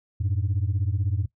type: beating tone pair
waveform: sine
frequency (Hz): 91 / 107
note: F#2 / A2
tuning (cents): -28 / -48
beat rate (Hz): 16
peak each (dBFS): -23 / -24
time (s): 0.2-1.26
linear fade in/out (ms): 10
effects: noise-tail reverb RT60 0.1 s tail -19 dB re dry + tanh soft clip ceiling -18 dBFS